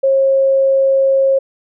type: tone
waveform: sine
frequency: 540 Hz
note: C#5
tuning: 45 cents flat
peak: -9 dBFS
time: 0.03-1.39 s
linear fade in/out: 10 ms
effects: none